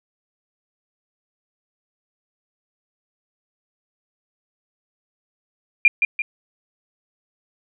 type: tone with echo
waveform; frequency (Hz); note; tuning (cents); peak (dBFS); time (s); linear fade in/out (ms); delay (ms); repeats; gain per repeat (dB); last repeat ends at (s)
sine; 2398; D7; +36; -8; 5.85-5.88; 2; 170; 2; -6; 6.22
effects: none